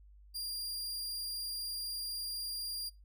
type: tone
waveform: sawtooth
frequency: 4792 Hz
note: D8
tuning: 34 cents sharp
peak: -34 dBFS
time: 0.34-2.9 s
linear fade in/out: 20 ms
effects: noise-tail reverb RT60 0.2 s tail -20 dB re dry + added 50 Hz sine -55 dBFS peak until 3.04 s